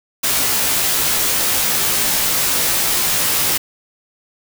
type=noise with comb filter; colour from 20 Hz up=white; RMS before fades=-17 dBFS; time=0.23-3.58 s; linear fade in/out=10 ms; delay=16 ms; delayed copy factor=-0.75; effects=none